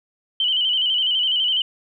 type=tone with vibrato; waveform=sine; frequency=3030 Hz; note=F#7; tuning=40 cents sharp; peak=-17 dBFS; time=0.4-1.62 s; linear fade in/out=2 ms; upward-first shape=square; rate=12 Hz; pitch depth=48 cents each way; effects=none